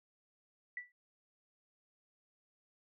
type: tone with exponential decay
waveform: sine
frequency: 1965 Hz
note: B6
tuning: 9 cents flat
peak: -36 dBFS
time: 0.77-0.92 s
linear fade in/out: 2 ms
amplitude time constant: 32 ms
effects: none